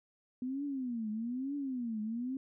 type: tone with vibrato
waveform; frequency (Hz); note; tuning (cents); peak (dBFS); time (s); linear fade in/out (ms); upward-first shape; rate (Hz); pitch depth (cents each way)
sine; 247.2; B3; +2; -34; 0.42-2.37; 2; triangle; 1.1; 280
effects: none